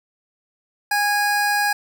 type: tone pair together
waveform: square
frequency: 821.7 / 1650 Hz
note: G#5 / G#6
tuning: -19 / -12 cents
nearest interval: octave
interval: 1207 cents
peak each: -21 dBFS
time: 0.91-1.73 s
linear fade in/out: 5 ms
effects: 9-bit